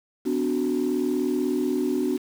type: chord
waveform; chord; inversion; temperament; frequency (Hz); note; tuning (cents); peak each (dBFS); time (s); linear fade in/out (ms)
sine; B minor; none; equal with one note detuned; 253.3 / 293.7 / 370; B3 / D4 / F#4; +44 / 0 / 0; -25; 0.25-2.18; 20
effects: tanh soft clip ceiling -16 dBFS + 7-bit